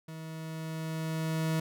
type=tone with level ramp; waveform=40% pulse; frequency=160 Hz; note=D#3; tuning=49 cents sharp; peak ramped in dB=-40 to -26 dBFS; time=0.08-1.6 s; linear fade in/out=5 ms; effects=none